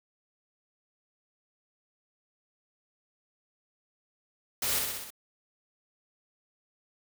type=noise with echo; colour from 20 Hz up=white; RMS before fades=-30 dBFS; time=4.62-4.79 s; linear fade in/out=5 ms; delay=63 ms; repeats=5; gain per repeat=-3 dB; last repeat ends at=5.105 s; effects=none